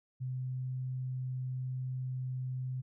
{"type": "tone", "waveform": "sine", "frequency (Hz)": 128.5, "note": "C3", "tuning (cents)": -31, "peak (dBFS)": -34, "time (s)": [0.2, 2.82], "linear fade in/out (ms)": 20, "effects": []}